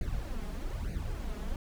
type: noise with flanger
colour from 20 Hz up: brown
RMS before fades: -35 dBFS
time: 0.01-1.56 s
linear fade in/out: 2 ms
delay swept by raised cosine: 0.45 to 4.85 ms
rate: 1.1 Hz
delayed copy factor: +0.85
effects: none